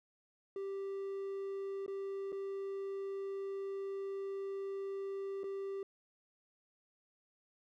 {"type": "tone with dropouts", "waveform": "triangle", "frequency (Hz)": 392, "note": "G4", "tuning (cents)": 0, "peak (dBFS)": -36, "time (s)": [0.56, 5.83], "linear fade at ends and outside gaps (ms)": 2, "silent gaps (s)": [[1.863, 1.879], [2.321, 2.326], [5.434, 5.44]], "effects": []}